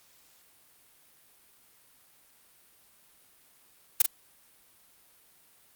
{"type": "noise with echo", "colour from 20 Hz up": "blue", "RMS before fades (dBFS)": -18, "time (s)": [4, 4.02], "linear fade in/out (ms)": 5, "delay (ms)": 42, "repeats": 1, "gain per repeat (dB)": -6, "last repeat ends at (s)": 4.062, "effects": ["white hiss -61 dBFS RMS until 5.75 s", "Opus 48 kbps"]}